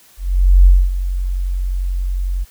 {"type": "tone with ADSR envelope", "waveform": "sine", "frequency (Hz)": 45.59, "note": "F#1", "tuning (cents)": -25, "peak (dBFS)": -3, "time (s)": [0.17, 2.45], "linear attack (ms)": 490, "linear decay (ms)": 240, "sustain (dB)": -13, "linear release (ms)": 26, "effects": ["white hiss -48 dBFS RMS until 2.5 s"]}